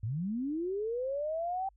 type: linear sweep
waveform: sine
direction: up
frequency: 97.5 to 784 Hz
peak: -31 dBFS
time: 0.03-1.69 s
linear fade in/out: 5 ms
effects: added 50 Hz sine -61 dBFS peak until 1.76 s